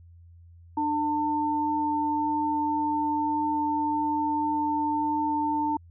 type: tone pair together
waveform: sine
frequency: 299.7 / 898 Hz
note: D4 / A5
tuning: +35 / +35 cents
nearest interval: octave + perfect fifth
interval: 1900 cents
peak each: -28 / -25 dBFS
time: 0.77-5.77 s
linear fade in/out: 5 ms
effects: added 85 Hz sine -48 dBFS peak until 5.9 s